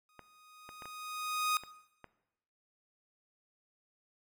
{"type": "tone with exponential growth", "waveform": "sawtooth", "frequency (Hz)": 1244.5, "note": "D#6", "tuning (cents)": 0, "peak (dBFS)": -24, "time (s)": [0.09, 1.57], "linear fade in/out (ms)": 1, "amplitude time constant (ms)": 320}
{"type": "clicks", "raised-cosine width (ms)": 0.5, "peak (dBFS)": -32, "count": 6, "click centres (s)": [0.193, 0.691, 0.822, 0.856, 1.636, 2.043]}
{"effects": ["noise-tail reverb RT60 0.9 s tail -17 dB re dry"]}